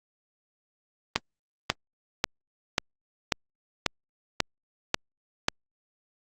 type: click train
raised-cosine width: 0.2 ms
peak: -4 dBFS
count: 9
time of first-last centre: 1.16-5.484 s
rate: 1.85 Hz
effects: Opus 24 kbps